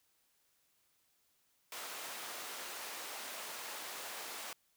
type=high-pass noise; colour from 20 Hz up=pink; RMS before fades=-45 dBFS; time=1.72-4.53 s; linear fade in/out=2 ms; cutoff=630 Hz; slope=12 dB/octave; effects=white hiss -75 dBFS RMS until 4.76 s